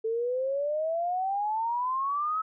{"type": "exponential sweep", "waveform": "sine", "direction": "up", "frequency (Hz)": [440, 1300], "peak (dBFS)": -26, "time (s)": [0.04, 2.42], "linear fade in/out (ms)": 10, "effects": []}